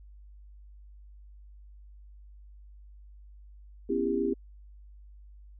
sine chord, C# half-diminished seventh, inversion third, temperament just, 249.5 / 277.2 / 332.6 / 399.1 Hz, B3 / C#4 / E4 / G4, +18 / 0 / +16 / +31 cents, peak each -32 / -33 / -32 / -29 dBFS, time 3.89-4.34 s, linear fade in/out 10 ms, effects added 50 Hz sine -48 dBFS peak until 5.59 s

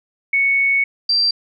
sine tone pair in turn, 2217 / 4706 Hz, C#7 / D8, 0 / +3 cents, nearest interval octave + minor second, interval 1303 cents, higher second, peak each -13 dBFS, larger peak neither, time 0.33-0.84 / 1.09-1.31 s, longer first, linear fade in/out 5 ms, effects none

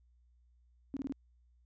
sine tone bursts, 273.9 Hz, C#4, 21 cents flat, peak -34 dBFS, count 4, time 0.94-1.123 s, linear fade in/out 0 ms, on 27 ms, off 25 ms, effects added 60 Hz sine -64 dBFS peak until 1.65 s + resampled to 16000 Hz

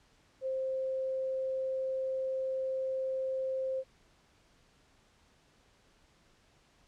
sine tone, 526 Hz, C5, 9 cents sharp, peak -31 dBFS, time 0.41-3.84 s, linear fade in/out 50 ms, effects pink hiss -66 dBFS RMS until 6.87 s + low-pass 7000 Hz 12 dB/octave

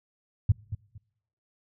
sine tone with echo, 101.2 Hz, G#2, 44 cents flat, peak -15 dBFS, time 0.49-0.52 s, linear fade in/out 5 ms, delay 230 ms, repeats 2, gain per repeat -13 dB, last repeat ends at 0.98 s, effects noise-tail reverb RT60 0.9 s tail -25 dB re dry

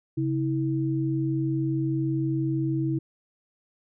sine tone pair together, 135.85 / 323.1 Hz, C#3 / E4, -35 / -35 cents, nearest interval octave + minor third, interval 1500 cents, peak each -26 dBFS, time 0.17-2.99 s, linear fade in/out 10 ms, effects none

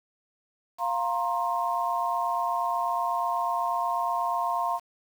sine chord, F suspended fourth, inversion none, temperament equal with one note detuned, 698.5 / 932.3 / 1060.5 Hz, F5 / Bb5 / C6, 0 / 0 / +23 cents, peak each -29 dBFS, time 0.78-4.8 s, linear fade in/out 50 ms, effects 8-bit

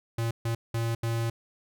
square tone bursts at uneven times, 115.3 Hz, A#2, 19 cents flat, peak -27 dBFS, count 4, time 0.18-0.31 / 0.45-0.55 / 0.74-0.95 / 1.03-1.3 s, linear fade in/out 5 ms, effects none

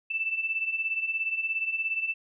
sine beating tone pair, 2637 / 2654 Hz, E7 / E7, 0 / +11 cents, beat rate 17 Hz, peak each -33 / -28 dBFS, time 0.1-2.14 s, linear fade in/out 10 ms, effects none

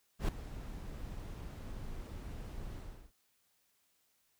brown noise with ADSR envelope, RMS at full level -28 dBFS, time 0.19-3.12 s, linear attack 96 ms, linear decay 3 ms, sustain -16 dB, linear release 360 ms, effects white hiss -75 dBFS RMS until 4.39 s

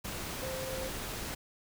sine tone in noise, 523.3 Hz, C5, in tune, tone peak -38 dBFS, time 0.42-0.89 s, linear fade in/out 10 ms, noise pink, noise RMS -39 dBFS, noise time 0.04-1.35 s, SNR -2 dB, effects none

